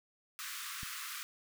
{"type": "high-pass noise", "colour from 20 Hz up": "pink", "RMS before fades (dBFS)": -43, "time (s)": [0.39, 1.23], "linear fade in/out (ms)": 0, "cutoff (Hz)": 1100, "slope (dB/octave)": 96}
{"type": "click", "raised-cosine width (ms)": 5, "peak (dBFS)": -34, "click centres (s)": 0.832}
{"effects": []}